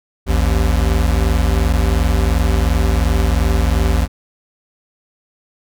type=tone pair together; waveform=square; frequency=55.42 / 78.2 Hz; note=A1 / D#2; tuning=+13 / +9 cents; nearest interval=tritone; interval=596 cents; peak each=-15 / -17 dBFS; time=0.26-4.08 s; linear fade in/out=50 ms; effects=none